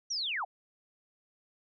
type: linear sweep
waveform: sine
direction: down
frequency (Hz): 5910 to 622.3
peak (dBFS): -31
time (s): 0.1-0.45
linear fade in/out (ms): 10
effects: none